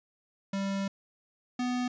square tone pair in turn, 196.2 / 248.1 Hz, G3 / B3, +2 / +8 cents, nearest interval major third, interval 406 cents, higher second, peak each -30 / -29 dBFS, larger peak second, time 0.53-0.88 / 1.59-1.88 s, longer first, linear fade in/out 5 ms, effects resampled to 16000 Hz

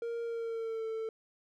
triangle tone with pitch glide, 466.2 to 445.1 Hz, A#4 to A4, 0 to +20 cents, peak -32 dBFS, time 0.02-1.09 s, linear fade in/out 2 ms, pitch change -80 cents, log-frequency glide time 0.23-0.86 s, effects none

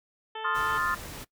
harmonic tone, 440 Hz, A4, in tune, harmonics 1 / 2 / 3 / 4 / 5 / 6 / 7 / 8, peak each -40 / -37 / -45 / -44 / -53 / -50 / -43 / -51 dBFS, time 0.35-0.78 s, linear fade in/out 5 ms
sine chord, F dominant seventh, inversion second, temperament equal, 1046.5 / 1244.5 / 1396.9 / 1760 Hz, C6 / Eb6 / F6 / A6, 0 / 0 / 0 / 0 cents, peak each -31 dBFS, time 0.44-0.95 s, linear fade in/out 10 ms
pink noise, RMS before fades -41 dBFS, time 0.54-1.25 s, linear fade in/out 20 ms
effects noise-tail reverb RT60 0.1 s tail -19 dB re dry

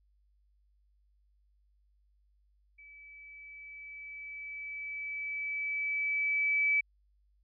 sine tone with level ramp, 2300 Hz, D7, 37 cents flat, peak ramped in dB -51 to -24 dBFS, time 2.78-6.81 s, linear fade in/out 10 ms, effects added 50 Hz sine -66 dBFS peak until 7.43 s

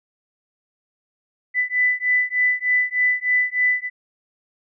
sine beating tone pair, 1992 / 1995.3 Hz, B6 / B6, +14 / +17 cents, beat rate 3.3 Hz, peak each -20 dBFS, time 1.54-3.9 s, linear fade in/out 50 ms, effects none

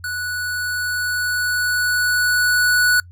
square tone with level ramp, 1475 Hz, F#6, 6 cents flat, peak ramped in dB -24 to -13 dBFS, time 0.04-3 s, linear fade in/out 2 ms, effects noise-tail reverb RT60 0.1 s tail -25 dB re dry + added 88 Hz sine -39 dBFS peak until 3.11 s

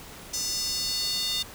square tone with high-pass filter sweep, 402.8 Hz, G4, 47 cents sharp, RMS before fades -29 dBFS, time 0.33-1.43 s, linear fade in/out 10 ms, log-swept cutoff 5800 to 3800 Hz, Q 4.7, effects pink hiss -44 dBFS RMS until 1.54 s

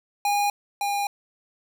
square tone pair in turn, 817 / 810 Hz, G#5 / G#5, -29 / -43 cents, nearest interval unison, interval 14 cents, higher first, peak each -21 / -24 dBFS, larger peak first, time 0.25-0.5 / 0.81-1.07 s, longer second, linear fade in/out 2 ms, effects none

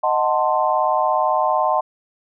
sine chord, D# diminished seventh, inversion none, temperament equal with one note detuned, 622.3 / 740 / 886.1 / 1046.5 Hz, D#5 / F#5 / A5 / C6, 0 / 0 / +12 / 0 cents, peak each -21 dBFS, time 0.03-1.81 s, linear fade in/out 10 ms, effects none

